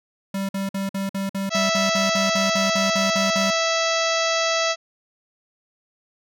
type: tone bursts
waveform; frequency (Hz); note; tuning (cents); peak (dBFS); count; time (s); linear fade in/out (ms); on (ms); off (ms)
square; 195.4; G3; -5; -24; 16; 0.34-3.505; 5; 150; 51
type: harmonic tone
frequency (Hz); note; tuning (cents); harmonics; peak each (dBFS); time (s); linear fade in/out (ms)
658; E5; -3; 1 / 2 / 3 / 4 / 5 / 6 / 7 / 8 / 9 / 10; -23 / -26 / -28 / -29 / -30 / -31 / -31 / -32 / -33 / -33; 1.5-4.76; 50
effects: none